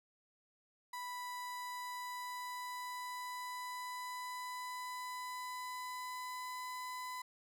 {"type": "tone with pitch glide", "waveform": "35% pulse", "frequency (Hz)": [987.8, 1004.5], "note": ["B5", "B5"], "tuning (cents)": [0, 29], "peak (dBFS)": -40, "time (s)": [0.93, 7.22], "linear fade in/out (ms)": 5, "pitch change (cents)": 29, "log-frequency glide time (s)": [1.39, 6.61], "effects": []}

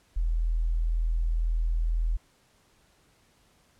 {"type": "tone", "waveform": "sine", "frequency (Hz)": 41, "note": "E1", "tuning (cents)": -9, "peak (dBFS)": -23, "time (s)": [0.16, 2.17], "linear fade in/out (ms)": 10, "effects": ["pink hiss -64 dBFS RMS until 3.79 s", "low-pass 11000 Hz 12 dB/octave"]}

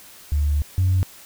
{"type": "tone pair in turn", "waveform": "sine", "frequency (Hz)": [73.42, 92.67], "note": ["D2", "F#2"], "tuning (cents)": [0, 3], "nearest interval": "major third", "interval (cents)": 403, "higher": "second", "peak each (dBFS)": [-16, -14], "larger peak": "second", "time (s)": [[0.32, 0.62], [0.78, 1.03]], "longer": "first", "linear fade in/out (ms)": 0, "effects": ["tanh soft clip ceiling -12 dBFS", "white hiss -45 dBFS RMS until 1.25 s"]}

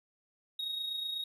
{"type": "tone with amplitude modulation", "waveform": "triangle", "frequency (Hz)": 3761, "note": "A#7", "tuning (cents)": 15, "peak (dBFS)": -30, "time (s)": [0.59, 1.24], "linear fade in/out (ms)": 5, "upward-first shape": "sine", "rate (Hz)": 28.1, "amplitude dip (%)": 50, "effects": ["tanh soft clip ceiling -26 dBFS"]}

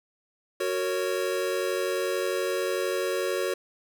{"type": "chord", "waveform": "square", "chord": "F# major", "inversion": "none", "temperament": "equal with one note detuned", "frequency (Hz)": [370, 461.3, 554.4], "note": ["F#4", "A#4", "C#5"], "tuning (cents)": [0, -18, 0], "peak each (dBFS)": [-30, -32, -31], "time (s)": [0.6, 3.54], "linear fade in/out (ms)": 5, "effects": []}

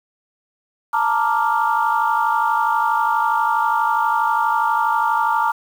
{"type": "chord", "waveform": "sine", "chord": "Bb major seventh", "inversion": "third", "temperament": "equal", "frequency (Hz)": [880, 932.3, 1174.7, 1396.9], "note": ["A5", "Bb5", "D6", "F6"], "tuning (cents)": [0, 0, 0, 0], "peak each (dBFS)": [-20, -19, -21, -23], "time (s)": [0.93, 5.52], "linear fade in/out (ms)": 10, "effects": ["tanh soft clip ceiling -6 dBFS", "7-bit"]}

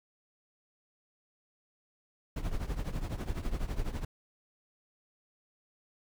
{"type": "noise with tremolo", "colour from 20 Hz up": "brown", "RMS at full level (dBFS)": -30, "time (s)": [2.36, 4.05], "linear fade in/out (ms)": 5, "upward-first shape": "triangle", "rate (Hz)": 12, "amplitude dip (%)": 85, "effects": []}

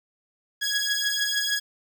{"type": "beating tone pair", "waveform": "15% pulse", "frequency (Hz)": [1661.2, 1667.7], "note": ["G#6", "G#6"], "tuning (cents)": [0, 7], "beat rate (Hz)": 6.5, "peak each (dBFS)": -20, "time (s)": [0.61, 1.6], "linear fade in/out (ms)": 20, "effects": []}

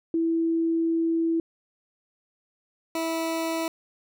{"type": "tone pair in turn", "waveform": ["sine", "20% pulse"], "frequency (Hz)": [329.6, 326.9], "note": ["E4", "E4"], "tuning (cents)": [0, -14], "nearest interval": "unison", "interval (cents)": 14, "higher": "first", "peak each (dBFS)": -21, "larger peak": "neither", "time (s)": [[0.14, 1.4], [2.95, 3.68]], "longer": "first", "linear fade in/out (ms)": 2, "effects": []}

